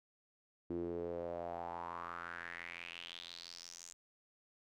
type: tone with band-pass filter sweep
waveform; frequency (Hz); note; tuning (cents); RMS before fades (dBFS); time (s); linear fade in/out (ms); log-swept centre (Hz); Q
sawtooth; 85.8; F2; -30; -45; 0.7-3.93; 0; 320 to 7100; 4.9
effects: none